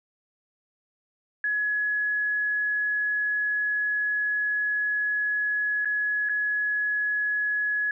sine tone with dropouts, 1688 Hz, G#6, 28 cents sharp, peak -23 dBFS, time 1.44-7.91 s, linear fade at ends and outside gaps 2 ms, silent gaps 5.848-5.855 / 6.289-6.294 s, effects none

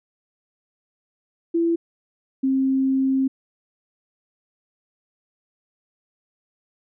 sine tone pair in turn, 335.5 / 266.3 Hz, E4 / C4, +31 / +31 cents, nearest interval major third, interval 400 cents, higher first, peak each -17 dBFS, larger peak neither, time 1.54-1.76 / 2.43-3.28 s, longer second, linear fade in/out 10 ms, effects none

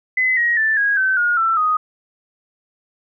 sine tone with pitch steps, 2026 / 1890.3 / 1763.7 / 1645.6 / 1535.4 / 1432.6 / 1336.7 / 1247.1 Hz, B6 / A#6 / A6 / G#6 / G6 / F6 / E6 / D#6, +44 / +24 / +4 / -16 / -36 / +44 / +24 / +4 cents, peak -14 dBFS, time 0.17-1.77 s, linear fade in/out 5 ms, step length 200 ms, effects none

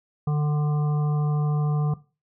harmonic tone, 148.9 Hz, D3, 24 cents sharp, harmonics 1 / 3 / 5 / 7 / 8, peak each -20 / -35 / -37 / -42 / -40 dBFS, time 0.27-1.94 s, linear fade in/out 5 ms, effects noise-tail reverb RT60 0.3 s tail -17 dB re dry

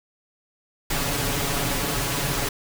pink noise with comb filter, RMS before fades -25 dBFS, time 0.9-2.49 s, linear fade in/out 5 ms, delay 7.1 ms, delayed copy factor +0.7, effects none

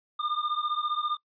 square beating tone pair, 1200 / 1215 Hz, D6 / D#6, +37 / -42 cents, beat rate 15 Hz, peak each -31 dBFS, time 0.19-1.17 s, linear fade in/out 10 ms, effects noise-tail reverb RT60 0.1 s tail -21 dB re dry + resampled to 11025 Hz

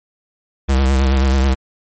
square tone with vibrato, 66.8 Hz, C2, 36 cents sharp, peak -12 dBFS, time 0.68-1.55 s, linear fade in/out 20 ms, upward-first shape sine, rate 9.3 Hz, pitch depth 51 cents each way, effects MP3 32 kbps

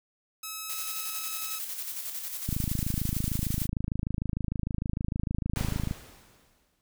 5% pulse tone, 1290 Hz, E6, 38 cents flat, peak -24 dBFS, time 0.43-1.59 s, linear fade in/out 5 ms
blue noise with tremolo, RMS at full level -35 dBFS, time 0.69-3.67 s, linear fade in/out 10 ms, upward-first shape square, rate 11 Hz, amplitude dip 40%
click train, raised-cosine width 5 ms, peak -17 dBFS, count 92, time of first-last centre 2.49-5.911 s, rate 26.6 Hz
pink noise with exponential decay, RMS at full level -35 dBFS, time 5.56-6.81 s, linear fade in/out 0 ms, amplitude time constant 270 ms
effects none

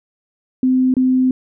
sine tone with dropouts, 257.2 Hz, C4, 30 cents flat, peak -11 dBFS, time 0.63-1.31 s, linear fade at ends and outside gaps 2 ms, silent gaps 0.94-0.967 s, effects none

